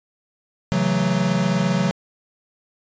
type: chord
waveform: square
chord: F# minor seventh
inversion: second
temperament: equal with one note detuned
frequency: 136.45 / 164.81 / 185 / 220 Hz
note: C#3 / E3 / F#3 / A3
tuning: -27 / 0 / 0 / 0 cents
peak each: -26 / -25 / -21 / -27 dBFS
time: 0.72-1.91 s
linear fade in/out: 0 ms
effects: resampled to 16000 Hz